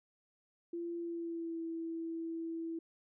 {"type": "tone with pitch glide", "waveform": "sine", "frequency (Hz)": [341.2, 329.4], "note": ["F4", "E4"], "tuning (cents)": [-40, -1], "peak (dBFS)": -37, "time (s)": [0.73, 2.79], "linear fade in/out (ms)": 5, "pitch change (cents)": -61, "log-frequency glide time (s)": [0.98, 1.61], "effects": []}